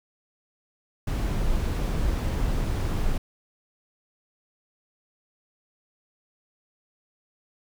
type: noise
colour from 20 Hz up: brown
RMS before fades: -25 dBFS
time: 1.07-3.18 s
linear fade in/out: 5 ms
effects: none